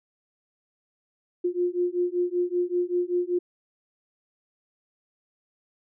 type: beating tone pair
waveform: sine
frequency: 352.2 / 357.4 Hz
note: F4 / F4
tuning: +15 / +40 cents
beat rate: 5.2 Hz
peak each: -26 dBFS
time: 1.44-3.39 s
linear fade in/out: 10 ms
effects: none